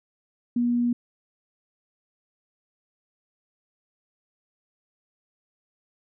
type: tone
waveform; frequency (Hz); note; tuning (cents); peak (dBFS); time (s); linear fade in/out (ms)
sine; 240.6; B3; -45; -20; 0.56-0.93; 5
effects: none